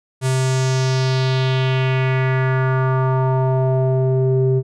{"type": "tone with low-pass filter sweep", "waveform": "square", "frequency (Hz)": 130.7, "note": "C3", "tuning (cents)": -1, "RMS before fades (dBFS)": -17, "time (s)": [0.21, 4.63], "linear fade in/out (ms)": 50, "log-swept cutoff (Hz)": [9300, 350], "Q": 2.5, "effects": []}